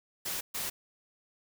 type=noise bursts at uneven times; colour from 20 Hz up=white; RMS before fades=-35 dBFS; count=2; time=0.25-0.41 / 0.54-0.7 s; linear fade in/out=10 ms; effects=none